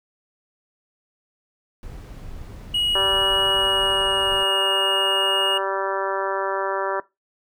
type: noise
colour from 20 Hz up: brown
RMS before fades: -37 dBFS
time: 1.83-4.43 s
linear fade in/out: 0 ms
type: tone with pitch glide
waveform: triangle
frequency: 2900 to 2863 Hz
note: F#7 to F7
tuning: -35 to +42 cents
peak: -18 dBFS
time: 2.74-5.58 s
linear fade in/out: 5 ms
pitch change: -23 cents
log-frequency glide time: 3.51-4.64 s
type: harmonic tone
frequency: 194.1 Hz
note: G3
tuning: 17 cents flat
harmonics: 2 / 3 / 4 / 5 / 6 / 7 / 8 / 9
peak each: -28 / -27 / -33 / -28 / -31 / -31 / -35 / -34 dBFS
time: 2.95-7 s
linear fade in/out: 2 ms
effects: noise-tail reverb RT60 0.2 s tail -19 dB re dry